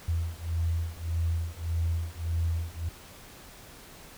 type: beating tone pair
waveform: sine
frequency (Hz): 82.41 / 84.11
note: E2 / E2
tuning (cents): 0 / +35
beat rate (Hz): 1.7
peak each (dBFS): -30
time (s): 0.08-2.89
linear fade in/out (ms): 5
effects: pink hiss -49 dBFS RMS until 4.17 s